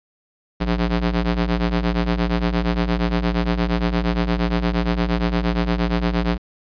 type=ring-modulated tone; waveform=sawtooth; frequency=116.4 Hz; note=A#2; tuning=2 cents flat; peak=-11 dBFS; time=0.6-6.38 s; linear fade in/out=20 ms; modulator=62.5 Hz; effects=resampled to 11025 Hz